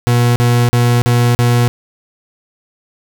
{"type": "tone bursts", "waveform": "40% pulse", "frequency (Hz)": 120.5, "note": "B2", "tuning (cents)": -42, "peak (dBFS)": -8, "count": 5, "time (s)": [0.07, 1.68], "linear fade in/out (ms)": 0, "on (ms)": 290, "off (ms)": 40, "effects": []}